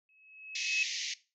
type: tone with exponential growth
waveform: sine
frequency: 2575 Hz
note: E7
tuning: 41 cents flat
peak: -26 dBFS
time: 0.09-0.83 s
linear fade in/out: 1 ms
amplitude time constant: 160 ms
type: band-pass noise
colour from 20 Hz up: white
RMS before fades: -37 dBFS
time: 0.55-1.14 s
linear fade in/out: 5 ms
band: 1900 to 6600 Hz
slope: 96 dB/octave
effects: noise-tail reverb RT60 0.3 s tail -18 dB re dry